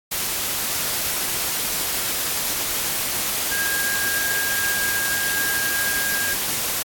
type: tone in noise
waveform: sine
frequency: 1620 Hz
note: G#6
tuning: 43 cents flat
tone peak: -23 dBFS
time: 3.51-6.34 s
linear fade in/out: 10 ms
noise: white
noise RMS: -24 dBFS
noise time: 0.11-6.83 s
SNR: -2 dB
effects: AAC 64 kbps